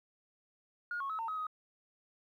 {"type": "tone with pitch steps", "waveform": "sine", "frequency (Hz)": [1431, 1100, 1288, 908, 1270, 1255], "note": ["F6", "C#6", "E6", "A#5", "D#6", "D#6"], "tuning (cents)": [42, -14, -41, -46, 35, 15], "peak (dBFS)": -34, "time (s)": [0.91, 1.468], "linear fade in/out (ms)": 2, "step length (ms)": 93, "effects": ["tanh soft clip ceiling -30 dBFS", "12-bit"]}